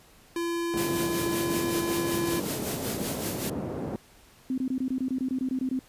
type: tone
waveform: square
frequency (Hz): 340.1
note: F4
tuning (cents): -46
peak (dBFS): -28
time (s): 0.36-2.4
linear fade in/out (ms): 2
type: band-pass noise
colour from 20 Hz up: pink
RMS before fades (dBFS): -33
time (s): 0.74-3.96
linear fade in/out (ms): 0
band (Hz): 150 to 520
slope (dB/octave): 12
type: noise with tremolo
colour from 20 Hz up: white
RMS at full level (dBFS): -33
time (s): 0.77-3.5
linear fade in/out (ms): 5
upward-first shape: sine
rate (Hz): 5.3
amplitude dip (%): 55
type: tone bursts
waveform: sine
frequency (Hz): 259.5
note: C4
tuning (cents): -14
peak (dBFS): -25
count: 13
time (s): 4.5-5.791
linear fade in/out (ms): 2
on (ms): 79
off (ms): 22
effects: pink hiss -56 dBFS RMS until 5.88 s + resampled to 32000 Hz